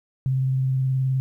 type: tone with vibrato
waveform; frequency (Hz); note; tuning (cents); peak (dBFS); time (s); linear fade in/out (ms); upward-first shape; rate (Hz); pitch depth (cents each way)
sine; 131.7; C3; +12; -19; 0.26-1.2; 0; triangle; 19; 26
effects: 10-bit